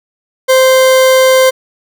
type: tone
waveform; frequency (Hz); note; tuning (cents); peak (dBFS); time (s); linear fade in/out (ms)
40% pulse; 521; C5; -7; -4; 0.48-1.51; 20
effects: none